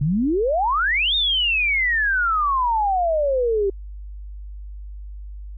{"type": "exponential two-way sweep", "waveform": "sine", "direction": "up then down", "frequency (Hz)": [134.6, 3729, 384.4], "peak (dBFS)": -17, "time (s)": [0.01, 3.7], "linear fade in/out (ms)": 5, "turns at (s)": 1.15, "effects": ["added 50 Hz sine -32 dBFS peak until 5.57 s"]}